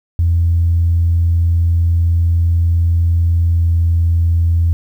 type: tone with pitch glide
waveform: sine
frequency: 84.6 to 84.11 Hz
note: E2 to E2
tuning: +45 to +35 cents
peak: -9 dBFS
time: 0.19-4.73 s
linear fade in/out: 0 ms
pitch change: -10 cents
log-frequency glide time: 3.5-3.67 s
effects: tanh soft clip ceiling -5 dBFS + 8-bit